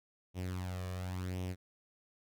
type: tone with flanger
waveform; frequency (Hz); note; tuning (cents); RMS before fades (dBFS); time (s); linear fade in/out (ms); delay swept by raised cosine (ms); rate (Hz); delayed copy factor
sawtooth; 91.6; F#2; -17; -39; 0.34-1.56; 50; 0.33 to 1.73; 0.93; +0.65
effects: none